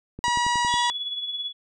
click train, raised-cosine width 3 ms, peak -23 dBFS, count 7, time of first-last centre 0.19-0.74 s, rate 10.9 Hz
harmonic tone, 963 Hz, B5, 44 cents flat, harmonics 1 / 2 / 3 / 4 / 5 / 6 / 7 / 8 / 9, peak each -22 / -28 / -32 / -34 / -36 / -38 / -39 / -40 / -41 dBFS, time 0.24-0.9 s, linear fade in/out 0 ms
sine tone with tremolo, 3397 Hz, G#7, 38 cents sharp, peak -25 dBFS, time 0.67-1.53 s, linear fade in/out 50 ms, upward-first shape triangle, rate 18 Hz, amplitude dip 60%
effects none

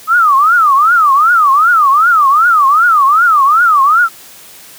sine tone with vibrato, 1244.5 Hz, D#6, in tune, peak -5 dBFS, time 0.07-4.09 s, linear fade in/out 50 ms, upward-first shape triangle, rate 2.6 Hz, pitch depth 290 cents each way, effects white hiss -36 dBFS RMS until 4.78 s + high-pass 80 Hz 12 dB/octave

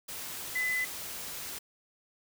sine tone in noise, 2012 Hz, B6, 32 cents sharp, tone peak -28 dBFS, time 0.55-0.85 s, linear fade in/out 10 ms, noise white, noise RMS -40 dBFS, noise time 0.08-1.59 s, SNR +9 dB, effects none

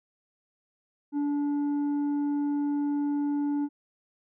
sine tone with tanh clipping, 289.2 Hz, D4, 27 cents flat, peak -26 dBFS, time 1.12-3.69 s, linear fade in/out 50 ms, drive 5 dB, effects none

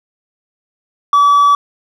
sine tone with hard clipping, 1147 Hz, D6, 41 cents flat, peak -7 dBFS, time 1.13-1.55 s, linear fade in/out 2 ms, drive 2 dB, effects none

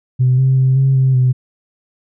sine tone with pitch steps, 127.4 / 132.1 / 131.1 / 134.6 / 131.9 / 127.4 Hz, C3 / C3 / C3 / C3 / C3 / C3, -46 / +17 / +4 / +49 / +14 / -46 cents, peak -8 dBFS, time 0.19-1.33 s, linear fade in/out 20 ms, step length 190 ms, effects tanh soft clip ceiling -5 dBFS

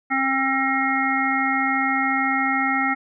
harmonic tone with a mistuned harmonic, 268.6 Hz, C4, 46 cents sharp, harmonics 1 / 3 / 5 / 7 / 8, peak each -25 / -25 / -25 / -25 / -25 dBFS, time 0.1-2.95 s, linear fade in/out 20 ms, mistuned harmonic 3, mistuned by -18 cents, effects none

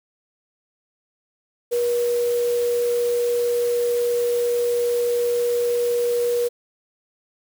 sine tone in noise, 480 Hz, B4, 49 cents flat, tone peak -18 dBFS, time 1.71-6.49 s, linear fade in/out 20 ms, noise white, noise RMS -36 dBFS, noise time 1.71-6.49 s, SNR +15 dB, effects none

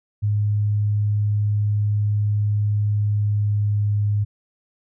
sine tone with pitch glide, 104.2 to 103.54 Hz, G#2 to G#2, +6 to -5 cents, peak -17 dBFS, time 0.22-4.25 s, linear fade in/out 20 ms, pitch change -11 cents, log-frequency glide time 2.91-3.92 s, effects none

